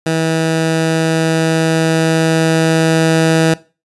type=tone with level ramp; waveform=15% pulse; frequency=161.7 Hz; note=E3; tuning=33 cents flat; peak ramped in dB=-7 to -3 dBFS; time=0.06-3.54 s; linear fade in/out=5 ms; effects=noise-tail reverb RT60 0.3 s tail -19 dB re dry + resampled to 24000 Hz